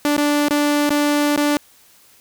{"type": "tone with dropouts", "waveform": "sawtooth", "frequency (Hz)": 292.8, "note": "D4", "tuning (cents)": -5, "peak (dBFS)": -11, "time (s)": [0.05, 1.57], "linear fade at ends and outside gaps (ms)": 1, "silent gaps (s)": [[0.167, 0.178], [0.485, 0.507], [0.893, 0.905], [1.363, 1.375]], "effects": ["white hiss -51 dBFS RMS until 2.2 s"]}